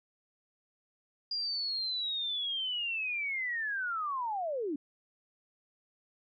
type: linear sweep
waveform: sine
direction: down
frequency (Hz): 4844 to 267.7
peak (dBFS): -31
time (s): 1.31-4.76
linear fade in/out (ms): 5
effects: MP3 96 kbps